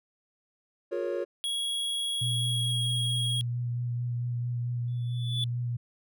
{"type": "chord", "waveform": "triangle", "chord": "Bb minor seventh", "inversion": "second", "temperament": "equal with one note detuned", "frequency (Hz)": [357, 415.3, 466.2, 554.4], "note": ["F4", "Ab4", "Bb4", "Db5"], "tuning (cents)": [38, 0, 0, 0], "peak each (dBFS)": [-31, -36, -33, -31], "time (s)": [0.91, 1.25], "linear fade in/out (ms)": 20}
{"type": "tone with pitch glide", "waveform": "square", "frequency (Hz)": [3322, 3295], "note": ["G#7", "G#7"], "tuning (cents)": [0, -14], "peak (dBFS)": -29, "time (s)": [1.44, 3.41], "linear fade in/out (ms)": 0, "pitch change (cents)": -14, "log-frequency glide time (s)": [2.41, 2.85]}
{"type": "tone with vibrato", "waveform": "sine", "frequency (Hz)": 120.9, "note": "B2", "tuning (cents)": -36, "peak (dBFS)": -28, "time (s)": [2.21, 5.77], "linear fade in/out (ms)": 10, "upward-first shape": "sine", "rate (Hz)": 4.5, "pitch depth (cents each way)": 16}
{"type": "tone with exponential growth", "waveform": "triangle", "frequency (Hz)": 3458, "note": "A7", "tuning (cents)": -31, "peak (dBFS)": -25, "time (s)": [4.88, 5.44], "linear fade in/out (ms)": 1, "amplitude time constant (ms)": 120}
{"effects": []}